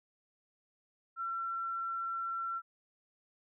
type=tone; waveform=sine; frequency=1354 Hz; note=E6; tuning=46 cents sharp; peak=-34 dBFS; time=1.16-2.62 s; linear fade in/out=50 ms; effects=none